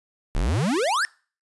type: exponential sweep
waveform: square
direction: up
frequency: 31.31 to 1839 Hz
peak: -21 dBFS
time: 0.35-1.05 s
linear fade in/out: 0 ms
effects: noise-tail reverb RT60 0.4 s tail -25 dB re dry + resampled to 24000 Hz